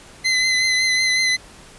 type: tone with vibrato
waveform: 25% pulse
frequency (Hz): 2039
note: C7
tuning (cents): -45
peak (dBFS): -12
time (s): 0.24-1.37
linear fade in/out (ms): 20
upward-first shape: triangle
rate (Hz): 5.4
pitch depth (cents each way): 31
effects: pink hiss -44 dBFS RMS until 1.78 s + resampled to 24000 Hz